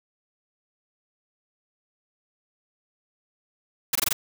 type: noise bursts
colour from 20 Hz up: white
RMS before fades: -22 dBFS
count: 5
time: 3.93-4.13 s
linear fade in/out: 5 ms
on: 24 ms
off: 20 ms
effects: none